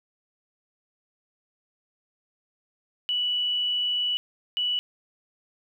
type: tone bursts at uneven times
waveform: sine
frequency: 2953 Hz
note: F#7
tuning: 4 cents flat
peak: -23 dBFS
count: 2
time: 3.09-4.17 / 4.57-4.79 s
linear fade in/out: 0 ms
effects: 10-bit